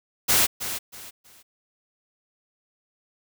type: noise with echo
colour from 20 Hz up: white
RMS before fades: -19 dBFS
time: 0.28-0.47 s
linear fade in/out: 20 ms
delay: 320 ms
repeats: 3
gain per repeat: -11 dB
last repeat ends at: 1.43 s
effects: none